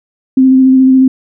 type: tone with vibrato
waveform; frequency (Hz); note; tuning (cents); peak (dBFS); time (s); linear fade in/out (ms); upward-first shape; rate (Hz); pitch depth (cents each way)
sine; 261.6; C4; 0; -3; 0.37-1.08; 5; square; 14; 13
effects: none